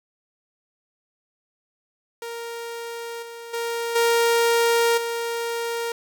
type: tone with level steps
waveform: sawtooth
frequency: 466.2 Hz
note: A#4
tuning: in tune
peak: -27 / -32 / -21 / -13 / -21 dBFS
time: 2.22-5.92 s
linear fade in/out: 2 ms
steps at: 3.22 / 3.53 / 3.95 / 4.97 s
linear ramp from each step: 10 ms
effects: none